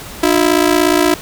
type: ring-modulated tone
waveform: sawtooth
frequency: 329.6 Hz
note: E4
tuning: in tune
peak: -3 dBFS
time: 0.23-1.14 s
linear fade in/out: 0 ms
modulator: 28.5 Hz
effects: pink hiss -31 dBFS RMS until 1.21 s